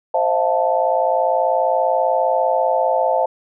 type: chord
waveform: sine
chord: F dominant seventh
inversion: second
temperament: equal with one note detuned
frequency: 523.3 / 638.3 / 698.5 / 880 Hz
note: C5 / Eb5 / F5 / A5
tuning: 0 / +44 / 0 / 0 cents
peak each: -20 dBFS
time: 0.14-3.26 s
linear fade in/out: 5 ms
effects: none